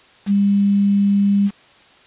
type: tone with quantisation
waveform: sine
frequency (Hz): 200.6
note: G3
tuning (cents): +40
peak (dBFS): -12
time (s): 0.26-1.51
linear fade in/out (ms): 50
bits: 6
effects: white hiss -49 dBFS RMS until 2.06 s + resampled to 8000 Hz